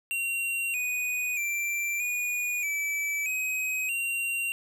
square tone with pitch steps, 2752 / 2481 / 2354 / 2453 / 2307 / 2526 / 2758 Hz, F7 / D#7 / D7 / D#7 / D7 / D#7 / F7, -26 / -6 / +3 / -25 / -31 / +26 / -22 cents, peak -28 dBFS, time 0.11-4.52 s, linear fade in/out 0 ms, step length 630 ms, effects none

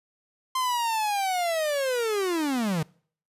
45% pulse linear sweep, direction down, 1046.5 to 146.83 Hz, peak -24 dBFS, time 0.55-2.83 s, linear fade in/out 5 ms, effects noise-tail reverb RT60 0.5 s tail -24 dB re dry + resampled to 32000 Hz

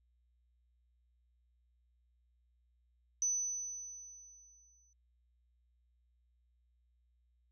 sine tone with exponential decay, 6000 Hz, F#8, 23 cents sharp, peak -29 dBFS, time 3.22-4.93 s, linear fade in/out 1 ms, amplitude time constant 370 ms, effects added 60 Hz sine -70 dBFS peak until 7.51 s

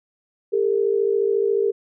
sine tone pair together, 400.9 / 455.1 Hz, G4 / A#4, +39 / -42 cents, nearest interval major second, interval 219 cents, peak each -19 / -21 dBFS, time 0.52-1.72 s, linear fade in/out 20 ms, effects none

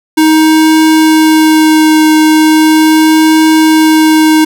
square tone with vibrato, 313.7 Hz, D#4, 14 cents sharp, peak -4 dBFS, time 0.17-4.45 s, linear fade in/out 10 ms, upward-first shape triangle, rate 0.38 Hz, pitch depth 13 cents each way, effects none

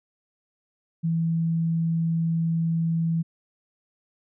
sine tone, 164.8 Hz, E3, in tune, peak -21 dBFS, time 1.03-3.23 s, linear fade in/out 20 ms, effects none

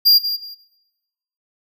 square tone with echo, 4787 Hz, D8, 32 cents sharp, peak -9 dBFS, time 0.05-0.19 s, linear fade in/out 20 ms, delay 180 ms, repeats 2, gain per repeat -12 dB, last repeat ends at 0.55 s, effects noise-tail reverb RT60 1.0 s tail -18 dB re dry

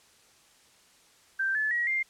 sine tone with pitch steps, 1568 / 1729.8 / 1908.3 / 2105 Hz, G6 / A6 / A#6 / C7, 0 / -30 / +40 / +10 cents, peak -25 dBFS, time 1.39-2.03 s, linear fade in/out 10 ms, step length 160 ms, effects white hiss -60 dBFS RMS until 2.09 s + low-pass 9000 Hz 12 dB/octave

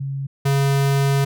sine / square tone pair in turn, 137.2 / 138.55 Hz, C#3 / C#3, -17 / -1 cents, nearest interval unison, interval 16 cents, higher second, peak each -23 / -16 dBFS, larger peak second, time 0-0.27 / 0.45-1.25 s, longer second, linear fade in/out 10 ms, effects none

